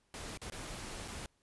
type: noise with dropouts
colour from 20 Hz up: pink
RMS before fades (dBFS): -44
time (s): 0.14-1.26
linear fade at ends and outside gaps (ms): 1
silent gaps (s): 0.374-0.416 / 0.5-0.521 / 1.078-1.081
effects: pink hiss -75 dBFS RMS until 1.42 s + resampled to 24000 Hz